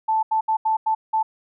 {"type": "tone bursts at uneven times", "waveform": "sine", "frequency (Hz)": 879, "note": "A5", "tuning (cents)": -2, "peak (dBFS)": -17, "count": 6, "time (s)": [[0.08, 0.23], [0.31, 0.41], [0.48, 0.57], [0.65, 0.77], [0.86, 0.95], [1.13, 1.23]], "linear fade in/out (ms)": 10, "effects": []}